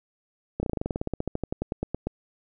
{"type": "slowing click train", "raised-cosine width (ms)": 2, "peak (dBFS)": -14, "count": 23, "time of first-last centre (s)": [0.6, 2.07], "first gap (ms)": 30, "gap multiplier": 1.07, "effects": []}